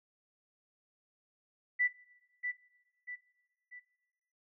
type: tone with echo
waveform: sine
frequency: 1975.5 Hz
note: B6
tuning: in tune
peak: -26 dBFS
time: 1.79-1.88 s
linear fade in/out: 20 ms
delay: 640 ms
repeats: 3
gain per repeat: -7 dB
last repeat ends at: 3.8 s
effects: noise-tail reverb RT60 1.0 s tail -18 dB re dry